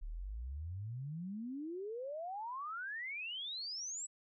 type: exponential sweep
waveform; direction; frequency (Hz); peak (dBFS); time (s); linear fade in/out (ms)
sine; up; 34.65 to 7950; -40; 0.01-4.07; 20
effects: none